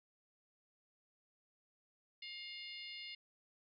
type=harmonic tone; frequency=710 Hz; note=F5; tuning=28 cents sharp; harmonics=3 / 4 / 5 / 6 / 7; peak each=-51 / -51 / -54 / -53 / -56 dBFS; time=2.22-3.15 s; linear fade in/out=5 ms; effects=none